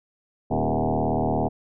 sine tone with frequency modulation, 252.6 Hz, B3, 39 cents sharp, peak -20 dBFS, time 0.5-1.49 s, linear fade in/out 20 ms, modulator 77.5 Hz, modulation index 7.3, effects none

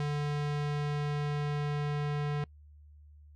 square tone with low-pass filter sweep, 146.83 Hz, D3, in tune, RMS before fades -32 dBFS, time 0-2.44 s, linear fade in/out 2 ms, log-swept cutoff 4900 to 3200 Hz, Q 0.75, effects noise-tail reverb RT60 0.1 s tail -24 dB re dry + added 74 Hz sine -52 dBFS peak until 3.35 s

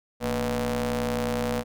sawtooth ring-modulated tone, 130.2 Hz, C3, 8 cents flat, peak -18 dBFS, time 0.2-1.64 s, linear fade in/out 50 ms, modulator 361 Hz, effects none

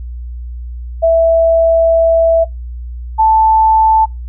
sine tone pair in turn, 659.3 / 880.1 Hz, E5 / A5, 0 / 0 cents, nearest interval perfect fourth, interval 500 cents, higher second, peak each -6 dBFS, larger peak neither, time 1.02-2.45 / 3.18-4.06 s, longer first, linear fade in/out 20 ms, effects noise-tail reverb RT60 0.2 s tail -26 dB re dry + added 60 Hz sine -22 dBFS peak until 4.28 s

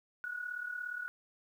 sine tone with amplitude modulation, 1463 Hz, F#6, 20 cents flat, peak -34 dBFS, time 0.24-1.08 s, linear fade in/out 0 ms, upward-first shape sine, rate 37.1 Hz, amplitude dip 70%, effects 11-bit

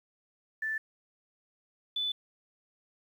sine tone pair in turn, 1760 / 3490 Hz, A6 / A7, 0 / -15 cents, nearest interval octave, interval 1185 cents, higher second, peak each -30 / -29 dBFS, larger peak second, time 0.62-0.78 / 1.96-2.12 s, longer neither, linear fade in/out 5 ms, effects 10-bit

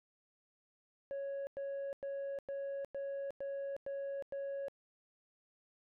sine tone bursts, 554.4 Hz, C#5, in tune, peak -35 dBFS, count 8, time 1.11-4.683 s, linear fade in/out 0 ms, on 360 ms, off 99 ms, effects tanh soft clip ceiling -37 dBFS

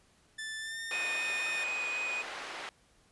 sawtooth tone with pitch glide, 1760 to 1815.8 Hz, A6 to A#6, 0 to -46 cents, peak -34 dBFS, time 0.38-1.64 s, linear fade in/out 10 ms, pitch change +54 cents, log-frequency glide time 0.59-0.81 s
triangle tone with vibrato, 2490 Hz, D#7, 1 cent sharp, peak -31 dBFS, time 0.91-2.23 s, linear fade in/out 20 ms, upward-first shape sine, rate 3.9 Hz, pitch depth 9 cents each way
white band-pass noise, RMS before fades -42 dBFS, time 0.91-2.69 s, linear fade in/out 0 ms, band 460 to 2400 Hz, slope 12 dB/octave
effects pink hiss -66 dBFS RMS until 3.11 s + resampled to 24000 Hz

